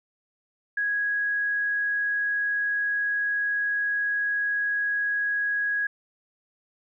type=tone; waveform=sine; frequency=1659 Hz; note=G#6; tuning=2 cents flat; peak=-23 dBFS; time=0.77-5.87 s; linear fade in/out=5 ms; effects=none